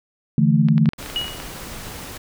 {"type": "chord", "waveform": "sine", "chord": "D suspended second", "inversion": "none", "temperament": "equal", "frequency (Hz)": [146.83, 164.81, 220], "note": ["D3", "E3", "A3"], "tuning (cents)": [0, 0, 0], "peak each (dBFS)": -17, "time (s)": [0.38, 0.89], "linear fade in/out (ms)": 2}
{"type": "clicks", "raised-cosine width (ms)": 0.3, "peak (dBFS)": -16, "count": 12, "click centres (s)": [0.686, 0.78, 0.858, 0.89, 0.934, 1.027, 1.061, 1.1, 1.214, 1.244, 1.281, 1.401]}
{"type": "noise", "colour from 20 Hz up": "pink", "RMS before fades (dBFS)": -34, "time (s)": [0.98, 2.18], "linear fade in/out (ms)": 10}
{"type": "tone with exponential decay", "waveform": "sine", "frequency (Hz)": 2906, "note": "F#7", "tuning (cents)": -32, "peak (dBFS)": -18, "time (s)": [1.16, 1.52], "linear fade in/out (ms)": 0, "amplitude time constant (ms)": 78}
{"effects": []}